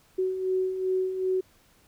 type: beating tone pair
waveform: sine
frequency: 371.8 / 374.4 Hz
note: F#4 / F#4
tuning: +8 / +20 cents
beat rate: 2.6 Hz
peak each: -33 / -25 dBFS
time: 0.18-1.41 s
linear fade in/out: 10 ms
effects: pink hiss -61 dBFS RMS until 1.87 s